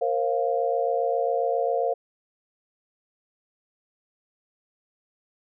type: chord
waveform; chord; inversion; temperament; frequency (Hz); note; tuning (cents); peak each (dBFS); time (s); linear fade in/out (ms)
sine; Bb suspended second; none; equal with one note detuned; 466.2 / 533.6 / 698.5; Bb4 / C5 / F5; 0 / +34 / 0; -26; 0.01-1.94; 10
effects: none